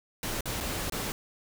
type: noise with dropouts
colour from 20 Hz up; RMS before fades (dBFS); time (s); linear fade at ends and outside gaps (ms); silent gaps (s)
pink; -33; 0.23-1.12; 1; 0.408-0.456 / 0.603-0.608 / 0.898-0.922
effects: none